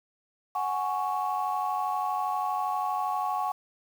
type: chord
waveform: sine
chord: F# suspended second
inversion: none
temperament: just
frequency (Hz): 740 / 832.5 / 1110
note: F#5 / G#5 / C#6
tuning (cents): 0 / +4 / +2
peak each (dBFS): -30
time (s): 0.55-3.52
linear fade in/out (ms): 5
effects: tanh soft clip ceiling -19 dBFS + 8-bit